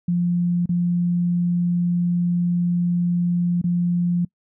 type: tone with dropouts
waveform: sine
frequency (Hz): 174.8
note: F3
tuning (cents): +2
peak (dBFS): -17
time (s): 0.08-4.25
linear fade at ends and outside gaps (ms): 5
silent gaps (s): 0.659-0.691 / 3.616-3.64
effects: noise-tail reverb RT60 0.1 s tail -25 dB re dry